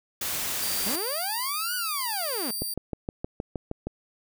white noise, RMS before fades -30 dBFS, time 0.21-0.96 s, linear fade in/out 5 ms
5% pulse tone, 4699 Hz, D8, in tune, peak -23 dBFS, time 0.62-2.74 s, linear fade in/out 5 ms
sawtooth linear two-way sweep, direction up then down, 178.9 to 1500 to 201 Hz, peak -27 dBFS, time 0.86-2.51 s, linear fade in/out 5 ms, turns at 1.75 s
click train, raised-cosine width 2 ms, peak -17 dBFS, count 9, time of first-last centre 2.62-3.87 s, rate 6.4 Hz
effects none

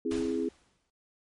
sine chord, C augmented, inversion none, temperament equal, 261.6 / 329.6 / 415.3 Hz, C4 / E4 / G#4, 0 / 0 / 0 cents, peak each -32 dBFS, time 0.05-0.49 s, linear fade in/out 5 ms
pink noise with exponential decay, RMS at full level -39 dBFS, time 0.11-0.9 s, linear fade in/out 2 ms, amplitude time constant 170 ms
effects low-pass 9000 Hz 12 dB/octave + MP3 48 kbps

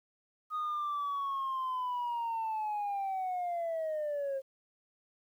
sine linear sweep, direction down, 1247 to 531 Hz, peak -30 dBFS, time 0.5-4.42 s, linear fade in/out 50 ms, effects tanh soft clip ceiling -30 dBFS + 11-bit

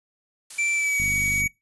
blue noise, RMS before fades -36 dBFS, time 0.5-1.42 s, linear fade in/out 5 ms
square tone with pitch glide, 2339 to 2258 Hz, D7 to C#7, -8 to +31 cents, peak -22 dBFS, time 0.58-1.48 s, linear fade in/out 10 ms, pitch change -61 cents, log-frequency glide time 0.73-1 s
click train, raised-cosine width 5 ms, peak -22 dBFS, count 24, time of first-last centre 1-1.46 s, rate 50 Hz
effects noise-tail reverb RT60 0.2 s tail -22 dB re dry + resampled to 24000 Hz

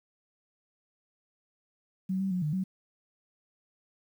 sine tone with pitch steps, 188.5 / 193 / 181.5 / 150.9 / 188.1 Hz, F#3 / G3 / F#3 / D3 / F#3, +32 / -27 / -33 / +47 / +29 cents, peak -27 dBFS, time 2.09-2.64 s, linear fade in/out 10 ms, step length 110 ms, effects 10-bit

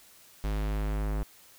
square tone with low-pass filter sweep, 51.91 Hz, G#1, in tune, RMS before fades -30 dBFS, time 0.44-1.23 s, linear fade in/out 0 ms, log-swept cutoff 5000 to 1500 Hz, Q 0.76, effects white hiss -56 dBFS RMS until 1.58 s

